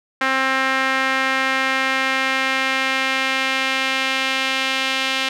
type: tone with band-pass filter sweep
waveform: sawtooth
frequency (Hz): 265.1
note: C4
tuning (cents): +23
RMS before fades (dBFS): -20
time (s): 0.21-5.29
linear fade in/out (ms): 5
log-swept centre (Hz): 1700 to 2900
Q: 1.7
effects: none